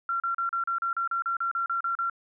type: tone bursts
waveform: sine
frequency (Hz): 1368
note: F6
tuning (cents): -36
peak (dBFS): -25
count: 14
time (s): 0.09-2.098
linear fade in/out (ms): 2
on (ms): 110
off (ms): 36
effects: none